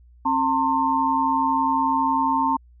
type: tone cluster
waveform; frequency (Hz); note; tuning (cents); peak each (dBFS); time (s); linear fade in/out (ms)
sine; 268.4 / 905 / 1057; C4 / A5 / C6; +44 / +48 / +17; -25 / -20 / -24; 0.25-2.57; 10
effects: added 60 Hz sine -48 dBFS peak until 2.8 s